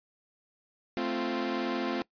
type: chord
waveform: sawtooth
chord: F major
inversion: first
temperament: equal with one note detuned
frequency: 220 / 261.6 / 346.8 Hz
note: A3 / C4 / F4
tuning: 0 / 0 / -12 cents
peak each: -32 / -29 / -29 dBFS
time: 0.97-2.02 s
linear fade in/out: 0 ms
effects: noise-tail reverb RT60 0.1 s tail -21 dB re dry + resampled to 11025 Hz